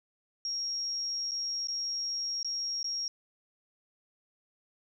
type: tone with dropouts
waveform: sine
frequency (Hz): 5588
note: F8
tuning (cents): 0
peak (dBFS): -31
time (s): 0.45-3.08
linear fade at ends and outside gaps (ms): 1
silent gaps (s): 1.311-1.317 / 1.672-1.684 / 2.43-2.446 / 2.83-2.843
effects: 11-bit